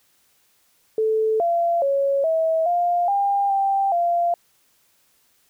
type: tone with pitch steps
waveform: sine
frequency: 438.4 / 684 / 554 / 647 / 701 / 800 / 786 / 691 Hz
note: A4 / F5 / C#5 / E5 / F5 / G5 / G5 / F5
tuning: -6 / -36 / -1 / -32 / +6 / +35 / +4 / -19 cents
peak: -17 dBFS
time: 0.98-4.34 s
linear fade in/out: 2 ms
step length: 420 ms
effects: white hiss -62 dBFS RMS until 5.49 s